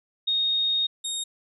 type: tone pair in turn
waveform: sine / 25% pulse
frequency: 3717 / 3717 Hz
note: A#7 / A#7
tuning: -6 / -6 cents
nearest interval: unison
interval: 0 cents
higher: neither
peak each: -21 / -24 dBFS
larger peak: first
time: 0.27-0.87 / 1.04-1.24 s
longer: first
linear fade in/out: 10 ms
effects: resampled to 32000 Hz